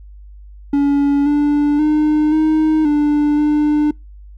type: tone with pitch steps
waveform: triangle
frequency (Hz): 283.6 / 292.3 / 303.9 / 312.1 / 295.3 / 298.7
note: C#4 / D4 / D#4 / D#4 / D4 / D4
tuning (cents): +40 / -8 / -41 / +5 / +10 / +29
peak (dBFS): -9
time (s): 0.73-3.91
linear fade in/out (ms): 5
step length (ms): 530
effects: noise-tail reverb RT60 0.2 s tail -25 dB re dry + added 50 Hz sine -35 dBFS peak until 4.37 s